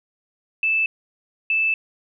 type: tone pair in turn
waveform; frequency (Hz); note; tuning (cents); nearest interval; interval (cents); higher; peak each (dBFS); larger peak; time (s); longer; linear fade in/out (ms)
sine; 2633 / 2633; E7 / E7; -3 / -3; unison; 0; neither; -17; neither; 0.63-0.86 / 1.5-1.74; second; 2
effects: none